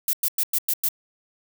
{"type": "noise bursts", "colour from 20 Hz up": "violet", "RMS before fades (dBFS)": -22, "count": 6, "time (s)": [0.08, 0.887], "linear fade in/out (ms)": 2, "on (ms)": 52, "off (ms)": 99, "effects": []}